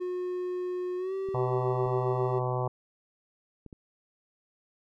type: tone with pitch glide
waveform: triangle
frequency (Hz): 361.7 to 385.4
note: F#4 to G4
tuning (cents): -39 to -29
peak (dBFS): -28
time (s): 0-2.4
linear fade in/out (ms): 20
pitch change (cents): +110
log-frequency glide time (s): 0.97-1.14
type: clicks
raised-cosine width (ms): 3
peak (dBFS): -32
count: 4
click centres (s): 1.288 / 1.862 / 3.663 / 3.728
type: harmonic tone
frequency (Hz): 126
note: B2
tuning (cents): +35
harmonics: 1 / 3 / 4 / 5 / 6 / 7 / 8 / 9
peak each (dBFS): -30 / -35 / -36 / -37 / -38 / -38 / -39 / -40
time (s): 1.34-2.68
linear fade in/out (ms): 5
effects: none